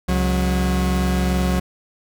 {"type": "tone pair together", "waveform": "40% pulse", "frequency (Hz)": [68.1, 181.81], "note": ["C#2", "F#3"], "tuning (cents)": [-30, -30], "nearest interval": "octave + perfect fourth", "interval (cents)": 1700, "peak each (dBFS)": -19, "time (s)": [0.08, 1.6], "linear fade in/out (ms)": 10, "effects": []}